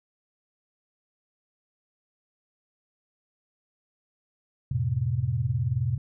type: chord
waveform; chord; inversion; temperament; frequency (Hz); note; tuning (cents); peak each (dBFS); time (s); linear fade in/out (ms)
sine; F major; none; equal with one note detuned; 87.31 / 110 / 128.79; F2 / A2 / C3; 0 / 0 / -27; -32 / -28 / -26; 4.71-5.98; 5
effects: none